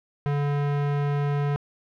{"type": "tone", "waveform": "square", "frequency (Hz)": 143.9, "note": "D3", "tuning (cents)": -35, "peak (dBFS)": -23, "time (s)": [0.26, 1.56], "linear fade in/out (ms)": 0, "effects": ["low-pass 2000 Hz 12 dB/octave", "10-bit"]}